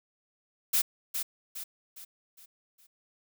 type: noise with echo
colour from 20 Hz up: blue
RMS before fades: -25 dBFS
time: 0.73-0.82 s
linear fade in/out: 10 ms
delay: 410 ms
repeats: 5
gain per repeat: -7 dB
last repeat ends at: 2.87 s
effects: none